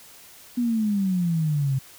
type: exponential sweep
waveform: sine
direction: down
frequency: 246.9 to 130.81 Hz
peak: -20 dBFS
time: 0.57-1.79 s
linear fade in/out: 10 ms
effects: white hiss -48 dBFS RMS until 1.98 s